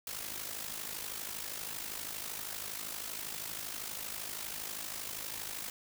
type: noise with amplitude modulation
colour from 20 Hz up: white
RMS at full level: -38 dBFS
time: 0.07-5.7 s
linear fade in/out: 2 ms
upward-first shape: sine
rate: 52.6 Hz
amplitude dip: 65%
effects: none